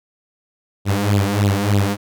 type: tone with flanger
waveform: sawtooth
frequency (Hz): 101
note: G#2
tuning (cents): -48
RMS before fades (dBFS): -17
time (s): 0.85-1.97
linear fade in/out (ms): 50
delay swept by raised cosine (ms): 0.25 to 4.35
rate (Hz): 3.3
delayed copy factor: +0.9
effects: none